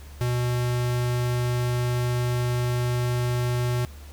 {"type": "tone", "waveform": "square", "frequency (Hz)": 122.6, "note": "B2", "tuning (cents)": -12, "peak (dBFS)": -23, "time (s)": [0.21, 3.85], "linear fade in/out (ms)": 0, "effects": ["added 72 Hz sine -40 dBFS peak until 4.12 s", "pink hiss -50 dBFS RMS until 4.12 s"]}